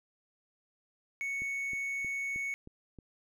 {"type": "tone", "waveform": "triangle", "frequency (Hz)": 2217, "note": "C#7", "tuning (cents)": 0, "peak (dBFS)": -31, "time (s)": [1.21, 2.54], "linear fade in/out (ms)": 0}
{"type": "click train", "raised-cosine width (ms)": 3, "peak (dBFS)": -35, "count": 6, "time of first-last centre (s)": [1.42, 2.987], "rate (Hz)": 3.19}
{"effects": []}